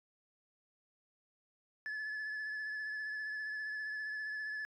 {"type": "tone with vibrato", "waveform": "sine", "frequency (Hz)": 1723, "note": "A6", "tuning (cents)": -37, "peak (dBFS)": -35, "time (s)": [1.86, 4.65], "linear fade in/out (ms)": 0, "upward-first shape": "triangle", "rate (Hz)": 15, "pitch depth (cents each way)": 28, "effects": ["tanh soft clip ceiling -37 dBFS"]}